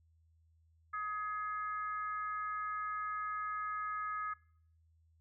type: harmonic tone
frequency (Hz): 420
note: G#4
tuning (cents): +19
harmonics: 3 / 4 / 5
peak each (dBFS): -37 / -44 / -51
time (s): 0.93-4.34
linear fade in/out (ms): 10
effects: noise-tail reverb RT60 0.6 s tail -22 dB re dry + added 81 Hz sine -66 dBFS peak until 5.2 s